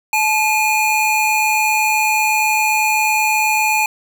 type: tone pair together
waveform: square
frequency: 862.3 / 2439 Hz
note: A5 / D#7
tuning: -35 / -35 cents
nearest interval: octave + tritone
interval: 1800 cents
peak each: -17 dBFS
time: 0.13-3.86 s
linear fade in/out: 2 ms
effects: none